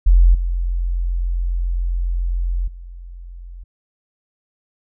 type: tone with level steps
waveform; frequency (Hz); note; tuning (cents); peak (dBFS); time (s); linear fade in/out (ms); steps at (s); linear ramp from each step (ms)
sine; 43.65; F1; 0; -7 / -17 / -32; 0.06-3.64; 10; 0.34 / 2.67; 10
effects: none